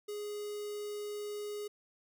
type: tone with notch filter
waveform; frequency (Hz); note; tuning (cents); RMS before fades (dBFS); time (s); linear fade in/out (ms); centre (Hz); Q
square; 415.3; G#4; 0; -40; 0.08-1.68; 10; 1600; 0.75
effects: none